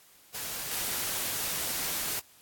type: noise with level steps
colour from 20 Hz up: white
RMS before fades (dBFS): -36 / -32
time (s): 0.34-2.2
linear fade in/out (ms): 10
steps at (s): 0.71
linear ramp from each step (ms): 5
effects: white hiss -58 dBFS RMS until 2.41 s + AAC 64 kbps